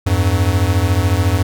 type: beating tone pair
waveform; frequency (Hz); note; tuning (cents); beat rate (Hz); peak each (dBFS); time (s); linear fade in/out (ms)
square; 86.3 / 100.3; F2 / G2; -20 / +40; 14; -16; 0.06-1.43; 10
effects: none